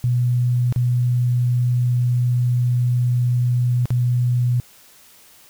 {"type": "tone with dropouts", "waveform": "sine", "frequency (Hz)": 122.8, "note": "B2", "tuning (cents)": -9, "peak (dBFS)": -15, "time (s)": [0.04, 4.6], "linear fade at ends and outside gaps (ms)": 0, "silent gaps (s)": [[0.725, 0.761], [3.856, 3.905]], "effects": ["white hiss -49 dBFS RMS until 5.49 s"]}